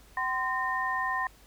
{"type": "tone cluster", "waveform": "sine", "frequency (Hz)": [762, 1034, 1831], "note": ["G5", "C6", "A#6"], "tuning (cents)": [-49, -21, -32], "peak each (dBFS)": [-35, -30, -31], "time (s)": [0.17, 1.27], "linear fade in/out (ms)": 2, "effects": ["added 50 Hz sine -56 dBFS peak until 1.46 s", "pink hiss -58 dBFS RMS until 1.46 s"]}